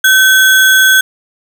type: tone with sample-and-hold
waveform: sine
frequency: 1535 Hz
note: G6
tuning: 37 cents flat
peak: -4 dBFS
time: 0.04-1.01 s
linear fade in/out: 5 ms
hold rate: 4900 Hz
effects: none